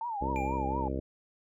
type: tone with vibrato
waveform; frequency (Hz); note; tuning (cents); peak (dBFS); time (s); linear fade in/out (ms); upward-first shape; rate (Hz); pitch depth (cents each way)
sine; 880; A5; 0; -32; 0.01-0.88; 2; triangle; 4.2; 190
type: harmonic tone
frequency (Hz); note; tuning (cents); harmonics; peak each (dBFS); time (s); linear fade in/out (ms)
66.7; C2; +34; 1 / 2 / 3 / 4 / 5 / 6 / 7 / 8 / 9; -35 / -40 / -41 / -38 / -39 / -43 / -41 / -44 / -43; 0.21-1; 5
type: tone with exponential decay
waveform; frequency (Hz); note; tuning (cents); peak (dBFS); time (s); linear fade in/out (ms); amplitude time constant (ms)
triangle; 2384; D7; +25; -35; 0.36-0.92; 0; 120
effects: none